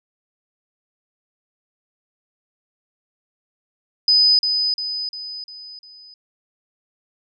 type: tone with echo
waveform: sine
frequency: 5000 Hz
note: D#8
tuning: 8 cents sharp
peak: -11 dBFS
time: 4.08-4.39 s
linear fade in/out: 2 ms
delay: 350 ms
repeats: 5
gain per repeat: -6 dB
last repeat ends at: 6.14 s
effects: none